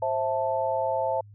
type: chord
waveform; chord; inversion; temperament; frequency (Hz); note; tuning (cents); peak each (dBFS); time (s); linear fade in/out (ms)
sine; A minor; first; equal with one note detuned; 529.6 / 659.3 / 880; C5 / E5 / A5; +21 / 0 / 0; -28; 0.02-1.21; 5
effects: added 103 Hz sine -46 dBFS peak until 1.34 s